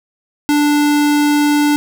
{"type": "tone", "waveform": "square", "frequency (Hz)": 293.7, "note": "D4", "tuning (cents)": 0, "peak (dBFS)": -11, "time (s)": [0.49, 1.76], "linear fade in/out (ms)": 0, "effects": []}